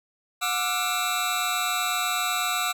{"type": "tone cluster", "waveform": "25% pulse", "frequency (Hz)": [726, 1180, 1344, 3872], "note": ["F#5", "D6", "E6", "B7"], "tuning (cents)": [-33, 8, 33, -35], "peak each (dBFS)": -26, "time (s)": [0.41, 2.73], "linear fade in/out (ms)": 20, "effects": []}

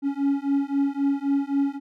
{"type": "beating tone pair", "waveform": "triangle", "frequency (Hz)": [277.2, 281], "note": ["C#4", "C#4"], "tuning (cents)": [0, 24], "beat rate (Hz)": 3.8, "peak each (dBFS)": -22, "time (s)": [0.02, 1.8], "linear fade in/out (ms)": 50, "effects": []}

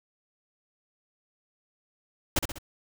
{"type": "noise with echo", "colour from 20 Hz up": "pink", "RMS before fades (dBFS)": -23, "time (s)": [2.36, 2.39], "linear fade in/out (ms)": 5, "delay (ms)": 65, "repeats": 3, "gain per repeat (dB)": -6, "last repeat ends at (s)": 2.585, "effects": []}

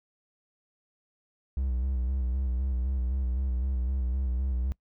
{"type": "tone with vibrato", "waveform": "triangle", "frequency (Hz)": 64, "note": "C2", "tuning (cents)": -38, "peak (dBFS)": -24, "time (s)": [1.57, 4.72], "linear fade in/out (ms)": 0, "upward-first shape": "square", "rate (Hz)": 3.9, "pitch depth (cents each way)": 60, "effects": ["noise-tail reverb RT60 0.1 s tail -23 dB re dry"]}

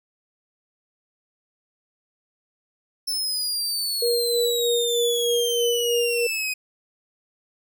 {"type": "exponential sweep", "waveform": "sawtooth", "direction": "down", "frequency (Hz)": [5320, 2500], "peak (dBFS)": -21, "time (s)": [3.07, 6.54], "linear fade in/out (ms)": 10}
{"type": "tone with tremolo", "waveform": "sine", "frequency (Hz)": 474.9, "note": "A#4", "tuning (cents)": 32, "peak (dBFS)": -19, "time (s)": [4.02, 6.27], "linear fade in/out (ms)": 5, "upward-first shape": "sine", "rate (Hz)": 3.2, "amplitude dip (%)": 40}
{"effects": []}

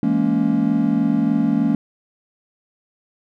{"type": "chord", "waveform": "triangle", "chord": "A# half-diminished seventh", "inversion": "second", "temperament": "just", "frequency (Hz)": [167.82, 209.8, 233.1, 279.7], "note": ["E3", "G#3", "A#3", "C#4"], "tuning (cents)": [31, 18, 0, 16], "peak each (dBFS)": [-22, -19, -18, -18], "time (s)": [0.03, 1.75], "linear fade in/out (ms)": 2, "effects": []}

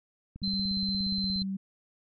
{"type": "click train", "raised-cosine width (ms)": 5, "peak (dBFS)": -30, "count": 19, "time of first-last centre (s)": [0.36, 1.419], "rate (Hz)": 17}
{"type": "tone with pitch glide", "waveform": "sine", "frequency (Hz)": [196, 192.97], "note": ["G3", "G3"], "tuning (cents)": [0, -27], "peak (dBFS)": -30, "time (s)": [0.42, 1.57], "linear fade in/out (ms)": 10, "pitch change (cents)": -27, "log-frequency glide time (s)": [1.19, 1.27]}
{"type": "tone", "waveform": "sine", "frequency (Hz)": 4092, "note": "C8", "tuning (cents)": -39, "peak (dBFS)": -30, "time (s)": [0.43, 1.43], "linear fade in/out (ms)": 10}
{"effects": []}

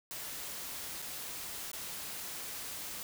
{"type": "noise with dropouts", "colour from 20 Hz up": "white", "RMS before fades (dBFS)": -42, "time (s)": [0.11, 3.03], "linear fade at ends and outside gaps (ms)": 0, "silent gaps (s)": [[1.019, 1.024], [1.716, 1.732]], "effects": []}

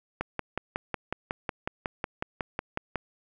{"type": "click train", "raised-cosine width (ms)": 0.5, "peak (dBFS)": -14, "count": 16, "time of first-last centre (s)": [0.21, 2.957], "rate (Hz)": 5.46, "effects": []}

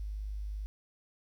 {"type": "tone", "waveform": "sine", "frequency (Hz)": 51.2, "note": "G#1", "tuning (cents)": -24, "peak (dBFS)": -35, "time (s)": [0, 0.66], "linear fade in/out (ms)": 0, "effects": ["11-bit"]}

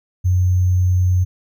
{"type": "tone with sample-and-hold", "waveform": "sine", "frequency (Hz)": 91, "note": "F#2", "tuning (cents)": -28, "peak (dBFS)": -12, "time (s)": [0.24, 1.25], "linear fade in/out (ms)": 20, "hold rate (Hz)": 6300, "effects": []}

